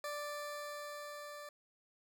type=tone with level ramp; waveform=20% pulse; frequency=587.3 Hz; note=D5; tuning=in tune; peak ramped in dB=-34 to -42 dBFS; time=0.04-1.49 s; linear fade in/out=2 ms; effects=none